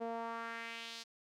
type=tone with band-pass filter sweep; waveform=sawtooth; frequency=229.9 Hz; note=A#3; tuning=24 cents flat; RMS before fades=-43 dBFS; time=0-1.04 s; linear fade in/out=20 ms; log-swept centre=550 to 4800 Hz; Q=2; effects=none